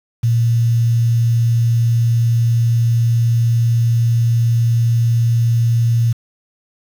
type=tone with quantisation; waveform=sine; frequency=116.54 Hz; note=A#2; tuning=in tune; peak=-11 dBFS; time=0.23-6.13 s; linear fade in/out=10 ms; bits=6; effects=none